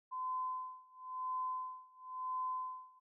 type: tone with tremolo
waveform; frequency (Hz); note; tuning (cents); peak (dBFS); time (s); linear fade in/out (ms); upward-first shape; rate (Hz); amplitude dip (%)
sine; 1023; C6; -39; -35; 0.11-3; 20; sine; 0.97; 95
effects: none